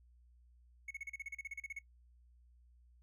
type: tone bursts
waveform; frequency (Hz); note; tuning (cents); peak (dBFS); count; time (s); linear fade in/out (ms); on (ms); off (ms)
triangle; 2200; C#7; -14; -39; 15; 0.88-1.79; 5; 28; 35
effects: noise-tail reverb RT60 0.1 s tail -18 dB re dry + added 60 Hz sine -62 dBFS peak until 3.02 s